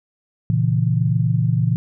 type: chord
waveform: sine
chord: A# diminished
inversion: none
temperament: equal with one note detuned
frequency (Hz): 116.54 / 137.71 / 164.81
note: A#2 / C#3 / E3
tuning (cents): 0 / -11 / 0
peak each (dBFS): -18 / -21 / -20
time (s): 0.5-1.76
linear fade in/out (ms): 0
effects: none

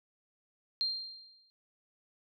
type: tone with exponential decay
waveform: sine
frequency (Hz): 4186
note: C8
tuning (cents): 0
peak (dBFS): -27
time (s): 0.81-1.5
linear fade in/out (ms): 0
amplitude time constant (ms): 150
effects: none

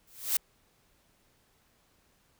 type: noise with exponential growth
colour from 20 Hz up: blue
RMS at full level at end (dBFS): -23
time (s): 0.07-0.37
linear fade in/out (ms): 5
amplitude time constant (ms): 64
effects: pink hiss -68 dBFS RMS until 2.39 s

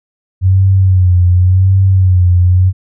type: tone with vibrato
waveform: sine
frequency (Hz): 92.5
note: F#2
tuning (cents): 0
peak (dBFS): -5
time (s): 0.41-2.73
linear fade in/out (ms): 50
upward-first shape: sine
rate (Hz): 0.9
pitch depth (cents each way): 66
effects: none

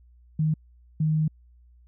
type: tone bursts at uneven times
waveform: sine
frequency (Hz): 155.56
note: D#3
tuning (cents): 0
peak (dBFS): -20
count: 2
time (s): 0.39-0.54 / 1-1.28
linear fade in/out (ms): 5
effects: added 60 Hz sine -52 dBFS peak until 1.87 s

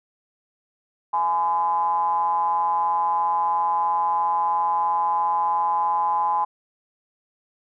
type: ring-modulated tone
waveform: triangle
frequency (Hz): 88.5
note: F2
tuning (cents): +23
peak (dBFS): -14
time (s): 1.13-6.45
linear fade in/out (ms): 10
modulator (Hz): 927
effects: none

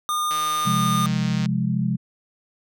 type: tone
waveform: square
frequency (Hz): 1215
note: D#6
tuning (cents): -42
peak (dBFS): -22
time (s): 0.09-1.06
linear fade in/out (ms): 0
type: click train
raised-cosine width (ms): 0.2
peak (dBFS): -16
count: 179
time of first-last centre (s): 0.31-1.458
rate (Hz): 155
type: chord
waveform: sine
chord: F minor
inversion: second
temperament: equal with one note detuned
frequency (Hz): 131.72 / 174.61 / 207.7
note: C3 / F3 / Ab3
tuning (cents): +12 / 0 / 0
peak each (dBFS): -24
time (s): 0.65-1.97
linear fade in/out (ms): 20
effects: none

